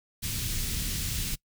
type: band-stop noise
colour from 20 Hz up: pink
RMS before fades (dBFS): -31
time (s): 0.22-1.36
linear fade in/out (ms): 20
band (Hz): 170 to 3100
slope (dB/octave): 12
effects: noise-tail reverb RT60 0.1 s tail -23 dB re dry